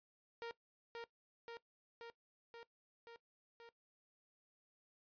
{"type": "tone with echo", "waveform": "sawtooth", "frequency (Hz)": 465.6, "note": "A#4", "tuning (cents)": -2, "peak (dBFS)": -40, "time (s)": [0.42, 0.51], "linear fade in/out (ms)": 0, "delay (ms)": 530, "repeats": 6, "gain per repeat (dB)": -2, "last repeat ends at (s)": 3.69, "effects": ["noise-tail reverb RT60 0.1 s tail -18 dB re dry", "resampled to 11025 Hz"]}